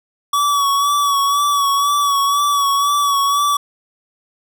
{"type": "tone with vibrato", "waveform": "square", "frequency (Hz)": 1136, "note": "C#6", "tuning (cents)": 42, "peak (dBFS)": -14, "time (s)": [0.33, 3.57], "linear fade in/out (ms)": 5, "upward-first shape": "sine", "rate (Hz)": 2, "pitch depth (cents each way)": 36, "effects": []}